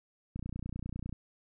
click train, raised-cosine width 5 ms, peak -26 dBFS, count 24, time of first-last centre 0.36-1.127 s, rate 30 Hz, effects none

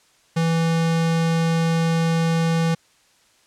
square tone, 164.81 Hz, E3, in tune, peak -18 dBFS, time 0.36-2.75 s, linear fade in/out 10 ms, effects white hiss -58 dBFS RMS until 3.46 s + low-pass 8000 Hz 12 dB/octave

